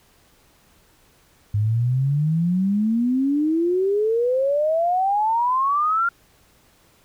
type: exponential sweep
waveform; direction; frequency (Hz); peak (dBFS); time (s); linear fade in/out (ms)
sine; up; 101.5 to 1408; -17; 1.54-6.09; 5
effects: pink hiss -57 dBFS RMS until 7.04 s